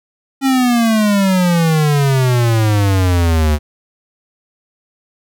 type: exponential sweep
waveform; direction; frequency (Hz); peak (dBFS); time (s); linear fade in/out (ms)
square; down; 274 to 73.5; -11; 0.41-3.59; 50
effects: none